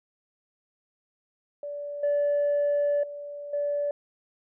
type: tone with level steps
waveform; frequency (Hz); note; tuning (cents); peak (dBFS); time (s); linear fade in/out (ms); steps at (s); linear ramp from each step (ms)
sine; 579; D5; -25; -32 / -20 / -35 / -24; 1.63-3.91; 2; 2.03 / 3.03 / 3.53; 5
effects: tanh soft clip ceiling -19 dBFS